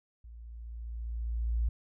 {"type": "tone with level ramp", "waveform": "sine", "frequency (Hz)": 57.4, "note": "A#1", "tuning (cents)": -26, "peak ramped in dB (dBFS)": [-46, -25], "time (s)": [0.24, 1.69], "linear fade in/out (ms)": 5, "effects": []}